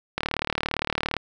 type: click train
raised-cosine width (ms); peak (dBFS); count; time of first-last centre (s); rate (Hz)
0.3; -8; 38; 0.18-1.167; 37.5
effects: none